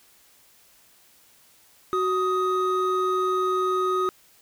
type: tone pair together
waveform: triangle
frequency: 372 / 1251.3 Hz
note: F#4 / D#6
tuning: +9 / +9 cents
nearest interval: octave + major sixth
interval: 2100 cents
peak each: -22 dBFS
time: 1.93-4.09 s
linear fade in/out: 0 ms
effects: white hiss -57 dBFS RMS until 4.41 s